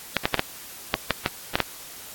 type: clicks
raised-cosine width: 0.3 ms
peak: -3 dBFS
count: 9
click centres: 0.167 / 0.255 / 0.343 / 0.394 / 0.941 / 1.107 / 1.261 / 1.555 / 1.603 s
effects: white hiss -41 dBFS RMS until 2.14 s + AAC 64 kbps